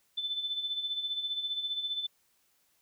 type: tone with tremolo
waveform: sine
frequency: 3520 Hz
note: A7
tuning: in tune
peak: -29 dBFS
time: 0.17-2.07 s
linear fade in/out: 10 ms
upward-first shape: sine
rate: 15 Hz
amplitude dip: 60%
effects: white hiss -71 dBFS RMS until 2.81 s